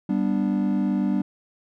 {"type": "chord", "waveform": "triangle", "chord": "G major", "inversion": "none", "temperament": "equal with one note detuned", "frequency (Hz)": [196, 244.5, 293.7], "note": ["G3", "B3", "D4"], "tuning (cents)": [0, -17, 0], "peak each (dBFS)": [-21, -24, -24], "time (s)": [0.09, 1.22], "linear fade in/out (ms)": 5, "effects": []}